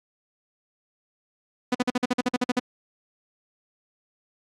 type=tone bursts; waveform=sawtooth; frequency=248.6 Hz; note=B3; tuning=12 cents sharp; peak=-16 dBFS; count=12; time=1.72-2.595 s; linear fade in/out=5 ms; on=28 ms; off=49 ms; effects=low-pass 7000 Hz 12 dB/octave + Opus 48 kbps